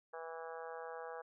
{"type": "harmonic tone", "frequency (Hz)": 163.7, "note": "E3", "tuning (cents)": -12, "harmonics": [3, 4, 5, 6, 7, 8, 9, 10], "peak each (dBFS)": [-47, -52, -50, -56, -54, -57, -57, -56], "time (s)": [0.13, 1.22], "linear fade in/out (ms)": 10, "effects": []}